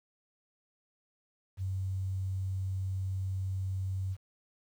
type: tone with quantisation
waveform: sine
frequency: 94.9 Hz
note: F#2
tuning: 44 cents sharp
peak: -31 dBFS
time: 1.57-4.17 s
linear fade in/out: 50 ms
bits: 10
effects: none